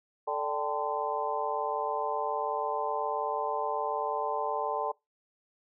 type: harmonic tone with a mistuned harmonic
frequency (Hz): 146.83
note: D3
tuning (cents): 0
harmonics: 3 / 4 / 5 / 6 / 7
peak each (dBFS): -35 / -35 / -35 / -35 / -35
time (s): 0.27-4.92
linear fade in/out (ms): 10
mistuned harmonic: 5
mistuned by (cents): +110
effects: noise-tail reverb RT60 0.2 s tail -23 dB re dry